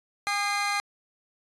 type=tone cluster; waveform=30% pulse; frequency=810 / 1222 / 2077 Hz; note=G#5 / D#6 / C7; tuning=-43 / -32 / -13 cents; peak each=-27 dBFS; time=0.27-0.8 s; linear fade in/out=0 ms; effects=resampled to 22050 Hz